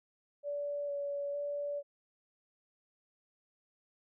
sine tone with vibrato, 573 Hz, D5, 43 cents flat, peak -34 dBFS, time 0.43-1.83 s, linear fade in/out 50 ms, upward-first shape square, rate 1.1 Hz, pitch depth 12 cents each way, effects none

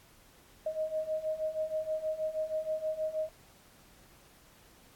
sine beating tone pair, 622.3 / 628.6 Hz, D#5 / D#5, 0 / +18 cents, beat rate 6.3 Hz, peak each -36 / -33 dBFS, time 0.66-3.29 s, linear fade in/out 5 ms, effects pink hiss -60 dBFS RMS until 4.95 s + AAC 64 kbps

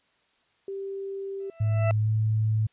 sine tone, 391.6 Hz, G4, 2 cents flat, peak -31 dBFS, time 0.68-1.5 s, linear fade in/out 2 ms
40% pulse tone with exponential growth, 663 Hz, E5, 10 cents sharp, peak -22 dBFS, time 1.4-1.91 s, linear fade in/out 1 ms, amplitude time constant 110 ms
sine tone with pitch glide, 107.2 to 109.01 Hz, A2 to A2, -45 to -16 cents, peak -21 dBFS, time 1.6-2.67 s, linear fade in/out 10 ms, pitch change +29 cents, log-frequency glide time 2.01-2.09 s
effects white hiss -67 dBFS RMS until 2.72 s + resampled to 8000 Hz

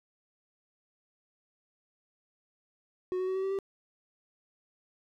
triangle tone with pitch steps, 367.1 / 371.8 / 376.5 / 381.4 / 386.2 / 391.2 Hz, F#4 / F#4 / F#4 / G4 / G4 / G4, -14 / +8 / +30 / -47 / -26 / -4 cents, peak -27 dBFS, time 3.12-3.588 s, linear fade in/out 0 ms, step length 78 ms, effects none

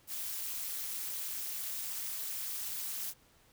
blue noise with amplitude modulation, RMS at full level -35 dBFS, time 0.07-3.14 s, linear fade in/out 50 ms, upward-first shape sine, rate 217 Hz, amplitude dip 85%, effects pink hiss -65 dBFS RMS until 3.52 s

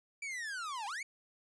45% pulse linear two-way sweep, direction down then up, 2343 to 784 to 2330 Hz, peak -38 dBFS, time 0.22-1.03 s, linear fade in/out 5 ms, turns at 0.86 s, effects resampled to 22050 Hz + 13-bit

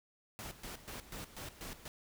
pink noise with tremolo, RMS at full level -45 dBFS, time 0.39-1.88 s, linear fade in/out 0 ms, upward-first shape square, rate 4.1 Hz, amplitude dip 75%, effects none

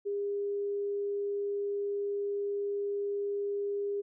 sine tone, 404.6 Hz, G#4, 45 cents flat, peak -30 dBFS, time 0.05-4.02 s, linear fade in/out 20 ms, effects none

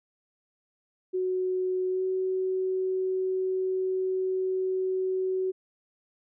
sine tone with pitch glide, 370 to 374.9 Hz, F#4 to F#4, 0 to +23 cents, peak -25 dBFS, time 1.13-5.52 s, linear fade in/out 20 ms, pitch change +23 cents, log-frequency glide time 1.89-2.03 s, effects none

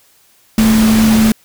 sine tone in noise, 220 Hz, A3, in tune, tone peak -7 dBFS, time 0.58-1.32 s, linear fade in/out 2 ms, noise pink, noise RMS -18 dBFS, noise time 0.58-1.32 s, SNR +8 dB, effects white hiss -51 dBFS RMS until 1.44 s

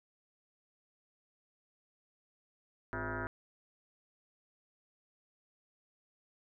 sine tone with frequency modulation, 660 Hz, E5, 2 cents sharp, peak -35 dBFS, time 2.93-3.27 s, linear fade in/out 0 ms, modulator 153 Hz, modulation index 6.6, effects none

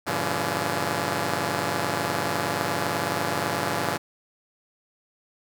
5% pulse chord, G diminished seventh, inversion none, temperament just, 98 / 117.6 / 141.12 / 169.34 Hz, G2 / Bb2 / Db3 / Fb3, 0 / +16 / +31 / +47 cents, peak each -20 / -22 / -19 / -18 dBFS, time 0.06-3.98 s, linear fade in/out 20 ms, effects none

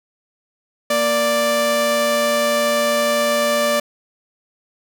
sawtooth tone pair together, 233.1 / 587.4 Hz, A#3 / D5, 0 / 0 cents, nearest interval octave + major third, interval 1600 cents, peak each -21 / -12 dBFS, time 0.9-3.8 s, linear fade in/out 5 ms, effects none

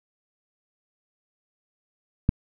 click, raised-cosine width 5 ms, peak -6 dBFS, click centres 2.291 s, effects none

